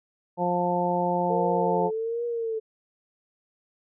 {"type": "harmonic tone", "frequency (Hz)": 176.7, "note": "F3", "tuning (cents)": 21, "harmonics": [1, 2, 3, 4, 5], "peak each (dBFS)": [-29, -31, -28, -29, -27], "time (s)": [0.37, 1.91], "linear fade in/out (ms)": 50}
{"type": "tone with vibrato", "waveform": "sine", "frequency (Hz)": 454.7, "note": "A#4", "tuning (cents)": -43, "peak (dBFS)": -26, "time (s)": [1.29, 2.6], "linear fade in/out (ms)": 20, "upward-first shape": "triangle", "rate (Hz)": 1.3, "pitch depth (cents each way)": 85}
{"effects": []}